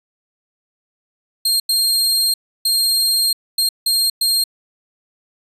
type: tone bursts at uneven times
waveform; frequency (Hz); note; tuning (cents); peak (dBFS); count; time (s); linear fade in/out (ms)
sawtooth; 4206; C8; +8; -11; 6; 1.45-1.6 / 1.69-2.34 / 2.65-3.33 / 3.58-3.69 / 3.86-4.1 / 4.21-4.44; 5
effects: resampled to 32000 Hz